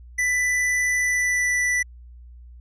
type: tone with pitch glide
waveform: square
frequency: 1987 to 1974.4 Hz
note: B6 to B6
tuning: +10 to -1 cents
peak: -20 dBFS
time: 0.18-1.83 s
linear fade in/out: 10 ms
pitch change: -11 cents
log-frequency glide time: 0.98-1.54 s
effects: added 60 Hz sine -41 dBFS peak until 2.6 s + resampled to 22050 Hz